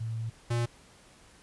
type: tone pair in turn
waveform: sine / square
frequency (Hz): 112.9 / 118.51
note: A2 / A#2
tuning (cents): +45 / +29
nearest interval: minor second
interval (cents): 84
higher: second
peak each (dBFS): -31 / -27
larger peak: second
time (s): 0-0.3 / 0.5-0.66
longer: first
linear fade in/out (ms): 10
effects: pink hiss -57 dBFS RMS until 1.42 s + resampled to 24000 Hz